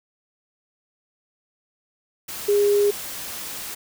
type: tone in noise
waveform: sine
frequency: 408.7 Hz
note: G#4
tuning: 28 cents flat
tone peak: -15 dBFS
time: 2.48-2.91 s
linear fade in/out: 10 ms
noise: white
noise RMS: -33 dBFS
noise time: 2.28-3.75 s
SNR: +15 dB
effects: none